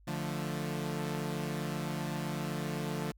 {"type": "chord", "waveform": "sawtooth", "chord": "D minor", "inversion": "none", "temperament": "equal", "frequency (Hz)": [146.83, 174.61, 220], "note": ["D3", "F3", "A3"], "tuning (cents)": [0, 0, 0], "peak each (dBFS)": [-33, -34, -36], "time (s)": [0.07, 3.12], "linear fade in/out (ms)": 10, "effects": ["added 50 Hz sine -57 dBFS peak until 3.17 s"]}